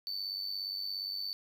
triangle tone with amplitude modulation, 4523 Hz, C#8, 34 cents sharp, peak -31 dBFS, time 0.07-1.33 s, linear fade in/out 0 ms, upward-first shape sine, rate 97.2 Hz, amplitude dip 65%, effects none

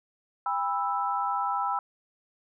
sine chord, E minor, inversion first, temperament equal with one note detuned, 802.8 / 987.8 / 1318.5 Hz, G5 / B5 / E6, +41 / 0 / 0 cents, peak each -30 dBFS, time 0.46-1.79 s, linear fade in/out 2 ms, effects none

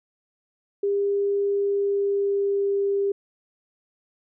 sine tone with pitch glide, 401.6 to 398.6 Hz, G4 to G4, +42 to +29 cents, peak -20 dBFS, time 0.83-3.12 s, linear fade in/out 5 ms, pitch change -13 cents, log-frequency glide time 1.47-2.76 s, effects none

